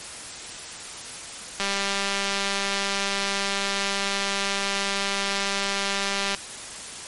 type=click train; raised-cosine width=0.2 ms; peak=-8 dBFS; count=941; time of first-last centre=1.6-6.347 s; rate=198 Hz; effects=white hiss -37 dBFS RMS until 7.07 s + MP3 48 kbps